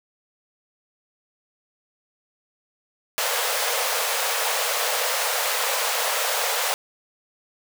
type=high-pass noise; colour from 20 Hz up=pink; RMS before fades=-24 dBFS; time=3.18-6.74 s; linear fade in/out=0 ms; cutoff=460 Hz; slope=96 dB/octave; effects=none